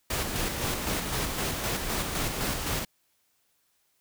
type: noise with tremolo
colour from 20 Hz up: pink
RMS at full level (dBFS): -29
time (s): 0.1-2.85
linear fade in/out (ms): 5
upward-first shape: square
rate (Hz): 3.9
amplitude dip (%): 35
effects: white hiss -71 dBFS RMS until 4 s